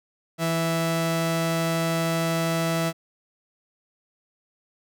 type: tone pair together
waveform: sawtooth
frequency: 164.8 / 329.6 Hz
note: E3 / E4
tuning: 0 / 0 cents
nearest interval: octave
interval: 1200 cents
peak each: -20 dBFS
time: 0.38-2.93 s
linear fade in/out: 50 ms
effects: none